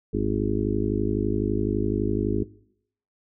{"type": "harmonic tone", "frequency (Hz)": 51.91, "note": "G#1", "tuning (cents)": 0, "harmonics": [1, 2, 4, 5, 6, 7, 8], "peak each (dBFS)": [-30, -30, -30, -30, -30, -30, -30], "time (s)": [0.13, 2.44], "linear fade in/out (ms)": 10, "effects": ["noise-tail reverb RT60 0.7 s tail -20 dB re dry"]}